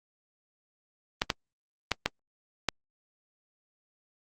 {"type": "clicks", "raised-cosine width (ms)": 0.2, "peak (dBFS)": -7, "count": 5, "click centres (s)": [1.219, 1.302, 1.917, 2.06, 2.687], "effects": ["Opus 32 kbps"]}